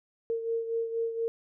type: beating tone pair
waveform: sine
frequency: 457.2 / 461.4 Hz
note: A#4 / A#4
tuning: -34 / -18 cents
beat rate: 4.2 Hz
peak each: -29 / -36 dBFS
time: 0.3-1.28 s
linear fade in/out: 0 ms
effects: none